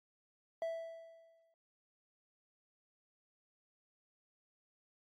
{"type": "tone with exponential decay", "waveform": "triangle", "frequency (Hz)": 659.3, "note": "E5", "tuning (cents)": 0, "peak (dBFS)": -32, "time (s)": [0.62, 1.54], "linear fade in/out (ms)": 1, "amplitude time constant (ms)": 200, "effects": ["AAC 64 kbps"]}